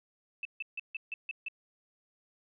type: tone bursts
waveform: sine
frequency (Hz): 2637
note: E7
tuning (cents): 0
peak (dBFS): -34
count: 7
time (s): 0.43-1.484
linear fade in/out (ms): 2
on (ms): 22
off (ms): 150
effects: none